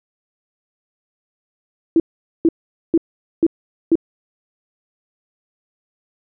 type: tone bursts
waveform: sine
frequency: 329.6 Hz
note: E4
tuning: in tune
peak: -9 dBFS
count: 5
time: 1.96-3.955 s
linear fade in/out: 2 ms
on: 39 ms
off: 450 ms
effects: none